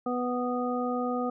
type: harmonic tone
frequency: 247.3 Hz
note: B3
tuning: 3 cents sharp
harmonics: 1 / 2 / 3 / 5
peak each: -30 / -32 / -34 / -35 dBFS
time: 0.06-1.3 s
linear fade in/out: 5 ms
effects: none